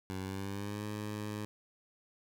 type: tone with pitch glide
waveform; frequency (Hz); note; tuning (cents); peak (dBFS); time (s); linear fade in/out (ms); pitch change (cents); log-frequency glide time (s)
15% pulse; 94.5 to 105.46; F#2 to G#2; +37 to +27; -31; 0.1-1.45; 0; +190; 0.21-0.85
effects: none